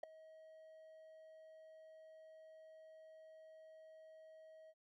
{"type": "tone with ADSR envelope", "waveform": "triangle", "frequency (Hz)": 635, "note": "D#5", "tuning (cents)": 35, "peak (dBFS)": -35, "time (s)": [0.03, 4.74], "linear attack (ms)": 6, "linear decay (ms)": 4, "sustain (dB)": -20, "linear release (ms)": 46, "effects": ["MP3 96 kbps"]}